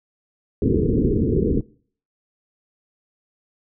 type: low-pass noise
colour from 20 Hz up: white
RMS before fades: -19 dBFS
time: 0.62-1.61 s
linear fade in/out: 2 ms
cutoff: 460 Hz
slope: 96 dB/octave
effects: noise-tail reverb RT60 0.5 s tail -23 dB re dry